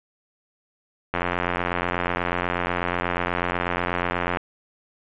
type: click train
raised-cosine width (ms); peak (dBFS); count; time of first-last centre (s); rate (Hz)
0.5; -8; 286; 1.14-4.371; 88.2
effects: resampled to 8000 Hz + 7-bit